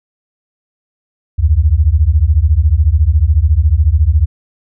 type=beating tone pair; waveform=sine; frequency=70 / 84 Hz; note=C#2 / E2; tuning=+18 / +33 cents; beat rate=14 Hz; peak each=-10 dBFS; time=1.38-4.26 s; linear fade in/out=20 ms; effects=none